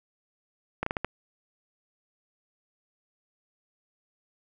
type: slowing click train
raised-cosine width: 0.5 ms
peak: -13 dBFS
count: 5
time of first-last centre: 0.83-1.046 s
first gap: 34 ms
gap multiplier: 1.32
effects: none